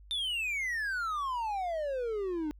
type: exponential sweep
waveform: triangle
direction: down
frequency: 3614 to 293.7 Hz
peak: -29 dBFS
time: 0.11-2.51 s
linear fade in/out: 0 ms
effects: added 50 Hz sine -51 dBFS peak until 2.59 s